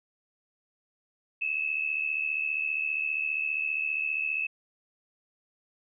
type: tone pair together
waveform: sine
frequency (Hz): 2561 / 2636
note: D#7 / E7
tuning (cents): +49 / -1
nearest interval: unison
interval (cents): 50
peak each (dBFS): -30 / -30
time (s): 1.41-4.47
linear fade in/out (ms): 10
effects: none